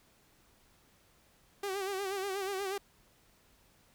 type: tone with vibrato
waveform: sawtooth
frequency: 390 Hz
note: G4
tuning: 9 cents flat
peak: -30 dBFS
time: 1.63-2.78 s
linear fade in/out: 5 ms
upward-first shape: sine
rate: 8.3 Hz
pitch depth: 72 cents each way
effects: pink hiss -66 dBFS RMS until 3.94 s